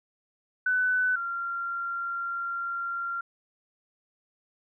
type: tone pair in turn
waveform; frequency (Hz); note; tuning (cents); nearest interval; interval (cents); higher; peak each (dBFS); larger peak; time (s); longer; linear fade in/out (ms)
sine; 1500 / 1381.6; F#6 / F6; +23 / -19; minor second; 142; first; -22 / -29; first; 0.66-1.16 / 1.16-3.21; second; 5
effects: none